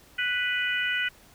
harmonic tone, 493.9 Hz, B4, in tune, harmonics 3 / 4 / 5 / 6, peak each -28 / -30 / -32 / -32 dBFS, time 0.18-1.09 s, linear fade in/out 10 ms, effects pink hiss -55 dBFS RMS until 1.34 s

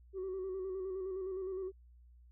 sine tone with vibrato, 377.8 Hz, F#4, 36 cents sharp, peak -35 dBFS, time 0.13-1.72 s, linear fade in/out 50 ms, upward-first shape square, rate 9.7 Hz, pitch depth 37 cents each way, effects tanh soft clip ceiling -35 dBFS + added 60 Hz sine -57 dBFS peak until 2.31 s

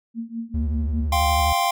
sine tone with tremolo, 229.6 Hz, A#3, 26 cents flat, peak -24 dBFS, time 0.14-1.08 s, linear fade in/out 50 ms, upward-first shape triangle, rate 5 Hz, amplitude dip 95%
triangle tone with vibrato, 73.42 Hz, D2, in tune, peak -19 dBFS, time 0.54-1.53 s, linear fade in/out 5 ms, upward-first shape sine, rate 12 Hz, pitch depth 120 cents each way
square chord, F suspended second, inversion none, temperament equal, 698.5 / 784 / 1046.5 Hz, F5 / G5 / C6, 0 / 0 / 0 cents, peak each -24 dBFS, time 1.12-1.71 s, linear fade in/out 5 ms
effects none

